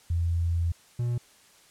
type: tone pair in turn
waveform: sine / triangle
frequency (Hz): 84.7 / 120.37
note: E2 / B2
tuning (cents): +48 / -44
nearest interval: tritone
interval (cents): 608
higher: second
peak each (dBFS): -23 / -23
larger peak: neither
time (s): 0.1-0.72 / 0.99-1.18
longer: first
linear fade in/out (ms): 5
effects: white hiss -57 dBFS RMS until 1.7 s + low-pass 10000 Hz 12 dB/octave